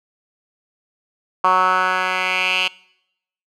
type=tone with band-pass filter sweep; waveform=10% pulse; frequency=185 Hz; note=F#3; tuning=in tune; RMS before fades=-18 dBFS; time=1.44-2.68 s; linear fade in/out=5 ms; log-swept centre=1100 to 2900 Hz; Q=3.9; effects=noise-tail reverb RT60 0.8 s tail -23 dB re dry